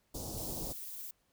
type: band-stop noise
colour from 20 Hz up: pink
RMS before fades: -41 dBFS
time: 0.14-0.73 s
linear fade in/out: 10 ms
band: 780 to 4700 Hz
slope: 24 dB/octave
type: noise with tremolo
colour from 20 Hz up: violet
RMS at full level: -43 dBFS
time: 0.37-1.11 s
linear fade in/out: 5 ms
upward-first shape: triangle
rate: 18 Hz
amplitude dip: 25%
effects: pink hiss -75 dBFS RMS until 1.32 s